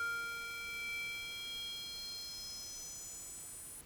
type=tone with high-pass filter sweep; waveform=square; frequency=465.6 Hz; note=A#4; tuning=2 cents flat; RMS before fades=-44 dBFS; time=0-3.81 s; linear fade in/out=0 ms; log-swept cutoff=1400 to 10000 Hz; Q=5; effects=pink hiss -59 dBFS RMS until 3.85 s